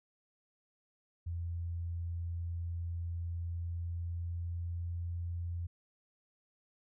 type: tone with pitch glide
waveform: sine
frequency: 85.2 to 86.09 Hz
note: F2 to F2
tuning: -42 to -24 cents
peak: -35 dBFS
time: 1.26-5.67 s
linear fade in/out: 10 ms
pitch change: +18 cents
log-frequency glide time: 3.39-5.16 s
effects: none